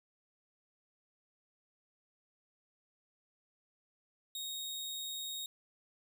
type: tone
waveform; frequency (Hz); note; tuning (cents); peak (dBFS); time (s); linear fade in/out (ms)
sawtooth; 3750; A#7; +10; -36; 4.35-5.46; 2
effects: none